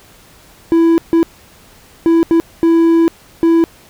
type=tone bursts at uneven times; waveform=triangle; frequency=331.6 Hz; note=E4; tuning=10 cents sharp; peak=-5 dBFS; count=6; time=0.72-0.98 / 1.13-1.23 / 2.06-2.23 / 2.31-2.4 / 2.63-3.08 / 3.43-3.64 s; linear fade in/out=0 ms; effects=pink hiss -44 dBFS RMS until 3.89 s